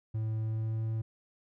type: tone with pitch glide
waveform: triangle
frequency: 110 to 111.34 Hz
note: A2 to A2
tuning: 0 to +21 cents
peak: -28 dBFS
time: 0.14-1.02 s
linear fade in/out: 10 ms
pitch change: +21 cents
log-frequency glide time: 0.38-0.85 s
effects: none